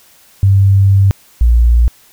sine tone pair in turn, 98 / 58.59 Hz, G2 / A#1, 0 / +9 cents, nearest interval major sixth, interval 891 cents, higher first, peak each -5 dBFS, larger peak neither, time 0.43-1.11 / 1.41-1.88 s, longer first, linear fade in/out 0 ms, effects white hiss -46 dBFS RMS until 2.12 s

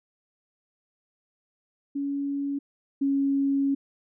sine tone pair in turn, 281 / 276.5 Hz, C#4 / C#4, +24 / -4 cents, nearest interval unison, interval 28 cents, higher first, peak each -26 / -21 dBFS, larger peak second, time 1.95-2.59 / 3.01-3.75 s, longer second, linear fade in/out 10 ms, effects none

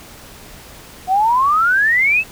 sine exponential sweep, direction up, 723 to 2681 Hz, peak -11 dBFS, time 1.07-2.24 s, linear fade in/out 50 ms, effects pink hiss -39 dBFS RMS until 2.31 s

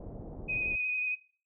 pink low-pass noise, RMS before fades -43 dBFS, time 0-0.76 s, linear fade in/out 5 ms, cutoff 650 Hz, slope 24 dB/octave
sine tone with vibrato, 2500 Hz, D#7, 8 cents sharp, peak -29 dBFS, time 0.48-1.16 s, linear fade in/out 20 ms, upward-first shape sine, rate 11 Hz, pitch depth 19 cents each way
effects noise-tail reverb RT60 0.4 s tail -20 dB re dry

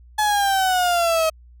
35% pulse exponential sweep, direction down, 857 to 633 Hz, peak -15 dBFS, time 0.18-1.3 s, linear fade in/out 10 ms, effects added 60 Hz sine -44 dBFS peak until 1.6 s

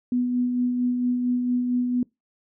sine tone with tremolo, 246.9 Hz, B3, in tune, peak -19 dBFS, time 0.12-2.03 s, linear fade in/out 2 ms, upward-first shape sine, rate 4.4 Hz, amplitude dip 35%, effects noise-tail reverb RT60 0.2 s tail -24 dB re dry

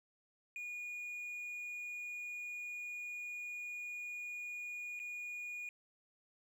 triangle tone with dropouts, 2445 Hz, D#7, 31 cents flat, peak -40 dBFS, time 0.56-5.69 s, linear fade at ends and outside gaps 1 ms, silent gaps 4.993-4.999 s, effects none

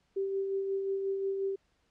sine tone with tremolo, 390 Hz, G4, 9 cents flat, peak -28 dBFS, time 0.16-1.56 s, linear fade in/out 10 ms, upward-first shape sine, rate 5.6 Hz, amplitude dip 35%, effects pink hiss -73 dBFS RMS until 1.9 s + low-pass 6000 Hz 12 dB/octave

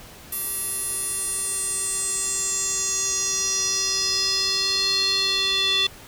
square tone with band-pass filter sweep, 385.9 Hz, G4, 27 cents flat, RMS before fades -24 dBFS, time 0.32-5.87 s, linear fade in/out 5 ms, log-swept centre 12000 to 3500 Hz, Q 6, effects pink hiss -44 dBFS RMS until 6.07 s

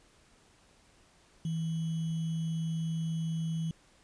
sine tone with sample-and-hold, 162.5 Hz, E3, 24 cents flat, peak -30 dBFS, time 1.45-3.71 s, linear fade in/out 2 ms, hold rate 3150 Hz, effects pink hiss -63 dBFS RMS until 4.03 s + resampled to 22050 Hz

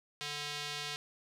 square tone with band-pass filter, 146.83 Hz, D3, in tune, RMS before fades -40 dBFS, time 0.21-0.96 s, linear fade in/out 0 ms, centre 3800 Hz, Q 1.3, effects none

